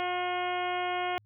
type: harmonic tone with a mistuned harmonic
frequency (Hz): 359.3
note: F4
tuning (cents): +49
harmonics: 1 / 2 / 3 / 4 / 5 / 6 / 7 / 8 / 9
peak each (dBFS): -36 / -31 / -38 / -40 / -44 / -39 / -44 / -43 / -45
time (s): 0-1.18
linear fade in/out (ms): 0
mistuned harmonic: 7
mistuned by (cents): -16
effects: added 105 Hz sine -60 dBFS peak until 1.25 s